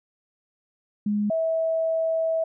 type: tone pair in turn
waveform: sine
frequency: 207.7 / 650 Hz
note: G#3 / E5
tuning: 0 / -24 cents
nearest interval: octave + minor sixth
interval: 1976 cents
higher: second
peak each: -21 / -21 dBFS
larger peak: neither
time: 1.06-1.3 / 1.3-2.44 s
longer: second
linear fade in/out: 5 ms
effects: none